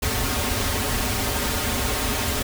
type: noise with comb filter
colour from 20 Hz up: pink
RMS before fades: -24 dBFS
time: 0.02-2.43 s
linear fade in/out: 10 ms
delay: 6 ms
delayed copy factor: -0.95
effects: none